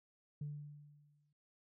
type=tone with exponential decay; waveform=sine; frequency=146.83 Hz; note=D3; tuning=in tune; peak=-37 dBFS; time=0.41-1.33 s; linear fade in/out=5 ms; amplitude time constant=200 ms; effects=noise-tail reverb RT60 0.4 s tail -24 dB re dry + tanh soft clip ceiling -36 dBFS